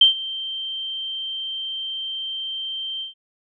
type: tone with ADSR envelope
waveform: sine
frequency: 3136 Hz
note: G7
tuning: in tune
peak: -7 dBFS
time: 0.01-3.14 s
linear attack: 5 ms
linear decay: 120 ms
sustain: -19 dB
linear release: 130 ms
effects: none